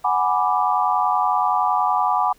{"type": "chord", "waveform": "sine", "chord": "G# half-diminished seventh", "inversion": "third", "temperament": "equal", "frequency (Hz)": [740, 830.6, 987.8, 1174.7], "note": ["F#5", "G#5", "B5", "D6"], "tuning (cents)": [0, 0, 0, 0], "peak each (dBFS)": -22, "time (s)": [0.04, 2.33], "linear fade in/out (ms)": 10, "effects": ["pink hiss -55 dBFS RMS until 2.38 s"]}